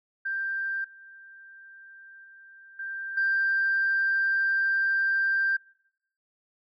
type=tone with level steps; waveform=sine; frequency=1578 Hz; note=G6; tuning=11 cents sharp; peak=-27 / -46 / -48 / -32 / -21 dBFS; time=0.25-5.57 s; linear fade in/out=10 ms; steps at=0.84 / 2.24 / 2.79 / 3.17 s; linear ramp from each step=5 ms; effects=noise-tail reverb RT60 0.8 s tail -25 dB re dry + tanh soft clip ceiling -17 dBFS